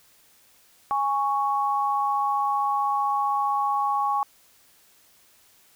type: tone pair together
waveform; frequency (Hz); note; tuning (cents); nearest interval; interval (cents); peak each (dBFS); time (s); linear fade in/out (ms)
sine; 825 / 1109.5; G#5 / C#6; -12 / +1; perfect fourth; 513; -24; 0.91-4.23; 0
effects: white hiss -58 dBFS RMS until 5.75 s